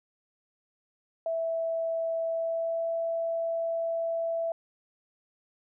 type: tone with pitch glide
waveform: sine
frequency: 658 to 663.7 Hz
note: E5 to E5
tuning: -3 to +12 cents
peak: -27 dBFS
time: 1.26-4.52 s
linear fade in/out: 2 ms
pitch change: +15 cents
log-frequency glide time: 2.27-2.89 s
effects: none